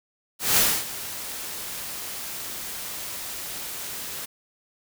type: noise with ADSR envelope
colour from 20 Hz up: white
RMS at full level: -18 dBFS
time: 0.39-4.26 s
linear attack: 180 ms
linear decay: 270 ms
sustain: -16 dB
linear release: 14 ms
effects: none

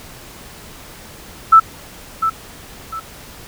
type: tone with echo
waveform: sine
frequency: 1318.5 Hz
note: E6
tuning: in tune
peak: -3 dBFS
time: 1.52-1.6 s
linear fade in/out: 10 ms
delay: 700 ms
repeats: 2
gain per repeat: -10 dB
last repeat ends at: 3 s
effects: pink hiss -38 dBFS RMS until 3.47 s

